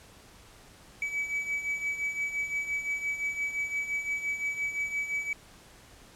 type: beating tone pair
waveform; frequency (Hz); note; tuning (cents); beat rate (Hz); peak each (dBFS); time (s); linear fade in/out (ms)
triangle; 2282 / 2287.8; C#7 / D7; +50 / -46; 5.8; -35 / -29; 1.02-5.33; 2
effects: pink hiss -54 dBFS RMS until 6.15 s + low-pass 11000 Hz 12 dB/octave